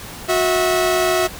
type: tone pair together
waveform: sawtooth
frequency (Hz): 365.1 / 650.5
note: F#4 / E5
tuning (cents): -23 / -23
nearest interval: minor seventh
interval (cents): 1000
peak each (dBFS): -14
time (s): 0.28-1.28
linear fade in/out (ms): 20
effects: pink hiss -34 dBFS RMS until 1.39 s